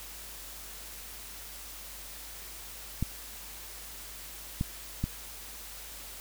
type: clicks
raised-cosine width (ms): 5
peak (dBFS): -16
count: 3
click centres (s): 3.026 / 4.611 / 5.04
effects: added 50 Hz sine -51 dBFS peak until 6.2 s + white hiss -45 dBFS RMS until 6.2 s